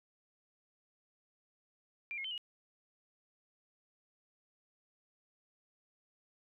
sine tone with pitch steps, 2376 / 2157 / 3079 / 2891 Hz, D7 / C#7 / G7 / F#7, +20 / -48 / -32 / -41 cents, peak -38 dBFS, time 2.11-2.378 s, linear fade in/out 0 ms, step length 67 ms, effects none

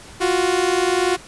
sawtooth tone pair together, 349.5 / 370 Hz, F4 / F#4, +1 / 0 cents, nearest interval minor second, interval 99 cents, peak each -16 / -15 dBFS, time 0.2-1.17 s, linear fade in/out 20 ms, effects pink hiss -41 dBFS RMS until 1.27 s + resampled to 24000 Hz

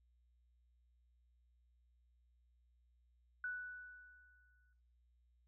sine tone with exponential decay, 1483 Hz, F#6, 4 cents sharp, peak -38 dBFS, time 3.44-4.73 s, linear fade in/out 2 ms, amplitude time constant 280 ms, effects noise-tail reverb RT60 0.6 s tail -18 dB re dry + added 60 Hz sine -70 dBFS peak until 5.47 s

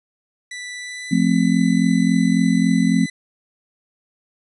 sawtooth tone with pitch glide, 1975.5 to 2001 Hz, B6 to B6, 0 to +22 cents, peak -26 dBFS, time 0.51-3.1 s, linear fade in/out 5 ms, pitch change +22 cents, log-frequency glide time 0.75-1.23 s
sine chord, F major, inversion none, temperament just, 174.61 / 218.3 / 261.9 Hz, F3 / A3 / C4, 0 / -13 / +2 cents, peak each -18 dBFS, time 1.11-3.06 s, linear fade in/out 10 ms
effects resampled to 24000 Hz

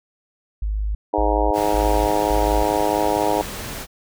sine tone bursts, 51.91 Hz, G#1, in tune, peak -20 dBFS, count 4, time 0.62-2.63 s, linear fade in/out 5 ms, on 330 ms, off 230 ms
harmonic tone, 104.4 Hz, G#2, 10 cents sharp, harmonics 3 / 4 / 5 / 6 / 7 / 8 / 9, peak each -25 / -25 / -25 / -25 / -25 / -25 / -25 dBFS, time 1.13-3.42 s, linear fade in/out 10 ms
pink noise, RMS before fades -31 dBFS, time 1.53-3.87 s, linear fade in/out 50 ms
effects none

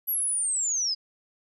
sine linear sweep, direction down, 11840 to 4870 Hz, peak -24 dBFS, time 0.07-0.95 s, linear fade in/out 20 ms, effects none

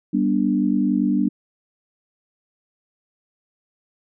sine chord, G major, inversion none, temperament equal with one note detuned, 196 / 243.1 / 293.7 Hz, G3 / B3 / D4, 0 / -27 / 0 cents, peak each -21 dBFS, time 0.13-1.29 s, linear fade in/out 10 ms, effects none

